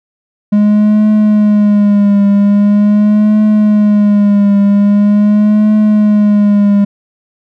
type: tone with vibrato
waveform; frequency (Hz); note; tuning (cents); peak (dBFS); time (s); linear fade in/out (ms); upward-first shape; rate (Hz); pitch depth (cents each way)
triangle; 207; G#3; -5; -3; 0.52-6.85; 10; triangle; 0.43; 54
effects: none